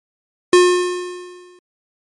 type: tone with exponential decay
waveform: square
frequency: 358.5 Hz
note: F4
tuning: 45 cents sharp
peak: -6 dBFS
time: 0.53-1.59 s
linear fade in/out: 2 ms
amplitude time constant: 230 ms
effects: MP3 48 kbps